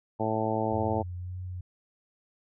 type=harmonic tone; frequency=110 Hz; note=A2; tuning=in tune; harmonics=1 / 2 / 3 / 4 / 5 / 6 / 7 / 8; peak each=-34 / -34 / -34 / -34 / -34 / -34 / -34 / -34 dBFS; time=0.19-1.03 s; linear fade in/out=20 ms
type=tone with vibrato; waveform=sine; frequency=90.3 Hz; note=F#2; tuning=42 cents flat; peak=-34 dBFS; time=0.72-1.61 s; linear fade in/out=5 ms; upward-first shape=sine; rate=1.8 Hz; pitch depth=24 cents each way
effects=none